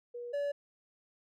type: tone pair in turn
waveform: sine / triangle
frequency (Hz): 481.4 / 572.5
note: B4 / D5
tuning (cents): -44 / -44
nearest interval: minor third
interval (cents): 300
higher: second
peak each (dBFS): -39 / -29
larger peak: second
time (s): 0.14-0.33 / 0.33-0.52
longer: neither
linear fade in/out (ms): 10
effects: none

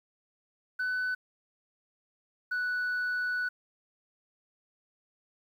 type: tone pair in turn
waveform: sine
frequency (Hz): 1500 / 1481.1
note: F#6 / F#6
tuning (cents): +23 / +1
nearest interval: unison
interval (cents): 22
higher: first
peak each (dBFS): -26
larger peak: neither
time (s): 0.79-1.15 / 2.51-3.49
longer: second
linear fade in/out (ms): 10
effects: tanh soft clip ceiling -27 dBFS + 10-bit

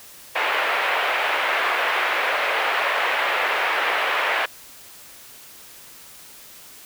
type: band-pass noise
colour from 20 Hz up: white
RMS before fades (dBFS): -22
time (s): 0.35-4.46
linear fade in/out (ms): 10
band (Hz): 480 to 2500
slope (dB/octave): 24
effects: white hiss -44 dBFS RMS until 6.85 s

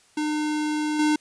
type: tone with level steps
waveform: square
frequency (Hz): 303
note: D#4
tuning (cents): -46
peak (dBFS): -24 / -19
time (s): 0.17-1.16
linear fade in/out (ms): 5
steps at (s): 0.99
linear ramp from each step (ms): 5
effects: white hiss -58 dBFS RMS until 1.2 s + resampled to 22050 Hz

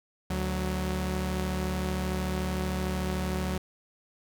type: tone pair together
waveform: sawtooth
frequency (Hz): 73.38 / 185.5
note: D2 / F#3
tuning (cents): -1 / +5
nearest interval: octave + major third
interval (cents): 1606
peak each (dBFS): -27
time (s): 0.3-3.58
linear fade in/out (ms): 5
effects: none

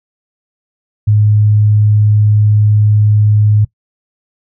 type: tone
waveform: sine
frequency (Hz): 105.5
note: G#2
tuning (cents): +28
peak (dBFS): -6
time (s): 1.07-3.65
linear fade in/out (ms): 10
effects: noise-tail reverb RT60 0.1 s tail -20 dB re dry

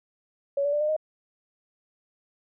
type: tone with pitch steps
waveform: sine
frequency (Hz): 561 / 575.4 / 590.3 / 605.4 / 621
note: C#5 / D5 / D5 / D#5 / D#5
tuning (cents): +21 / -36 / +9 / -48 / -3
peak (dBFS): -22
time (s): 0.57-0.965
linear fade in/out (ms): 5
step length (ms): 79
effects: none

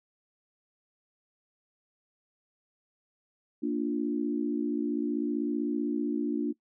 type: chord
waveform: sine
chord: Bb major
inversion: none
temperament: equal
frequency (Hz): 233.1 / 293.7 / 349.2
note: Bb3 / D4 / F4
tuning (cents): 0 / 0 / 0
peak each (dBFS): -32 / -29 / -34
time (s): 3.62-6.53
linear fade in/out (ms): 20
effects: noise-tail reverb RT60 0.1 s tail -21 dB re dry

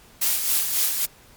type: noise with tremolo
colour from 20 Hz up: blue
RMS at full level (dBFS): -20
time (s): 0.21-1.06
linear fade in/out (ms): 10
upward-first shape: sine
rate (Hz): 3.7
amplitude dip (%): 50
effects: pink hiss -51 dBFS RMS until 1.36 s + MP3 96 kbps

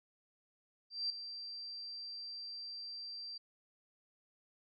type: tone with ADSR envelope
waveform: sine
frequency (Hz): 4703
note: D8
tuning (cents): +2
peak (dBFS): -32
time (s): 0.9-3.38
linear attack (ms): 200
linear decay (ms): 3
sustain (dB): -11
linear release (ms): 8
effects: none

